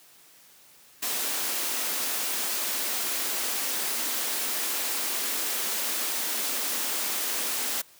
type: high-pass noise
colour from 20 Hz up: white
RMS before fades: -29 dBFS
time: 1.02-7.82 s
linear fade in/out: 10 ms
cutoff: 210 Hz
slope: 96 dB/octave
effects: white hiss -55 dBFS RMS until 7.99 s + high-pass 100 Hz 12 dB/octave